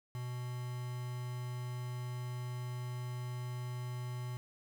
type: tone with quantisation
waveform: triangle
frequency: 123.6 Hz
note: B2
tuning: 2 cents sharp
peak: -36 dBFS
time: 0.15-4.37 s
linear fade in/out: 0 ms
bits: 8
effects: none